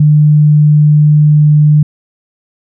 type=tone; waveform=sine; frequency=150.1 Hz; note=D3; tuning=38 cents sharp; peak=-3 dBFS; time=0-1.83 s; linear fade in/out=5 ms; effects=none